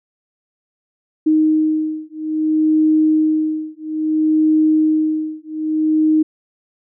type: beating tone pair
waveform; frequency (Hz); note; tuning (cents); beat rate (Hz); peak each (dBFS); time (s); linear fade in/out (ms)
sine; 311.1 / 311.7; D#4 / D#4; 0 / +3; 0.6; -16; 1.26-6.23; 10
effects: none